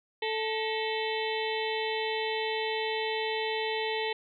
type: harmonic tone with a mistuned harmonic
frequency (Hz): 440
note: A4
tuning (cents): 0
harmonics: 1 / 2 / 4 / 5 / 6 / 7 / 8 / 9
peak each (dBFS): -32 / -35 / -38 / -39 / -40 / -40 / -41 / -42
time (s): 0.22-4.13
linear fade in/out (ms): 5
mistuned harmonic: 4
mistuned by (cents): +130
effects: none